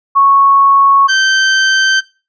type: tone pair in turn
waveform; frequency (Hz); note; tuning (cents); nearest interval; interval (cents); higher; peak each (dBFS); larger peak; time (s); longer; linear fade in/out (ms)
sine / sawtooth; 1105 / 1553.3; C#6 / G6; -6 / -16; tritone; 590; second; -5; neither; 0.15-1.08 / 1.08-2.01; neither; 20
effects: noise-tail reverb RT60 0.3 s tail -19 dB re dry + resampled to 16000 Hz